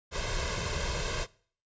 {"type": "noise with comb filter", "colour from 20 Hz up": "pink", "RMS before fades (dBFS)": -32, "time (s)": [0.11, 1.27], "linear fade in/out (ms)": 50, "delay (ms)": 1.9, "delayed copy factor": 0.75, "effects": ["noise-tail reverb RT60 0.5 s tail -22 dB re dry", "resampled to 16000 Hz"]}